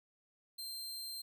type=tone; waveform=sawtooth; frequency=4154 Hz; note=C8; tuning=13 cents flat; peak=-39 dBFS; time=0.58-1.22 s; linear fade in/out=10 ms; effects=none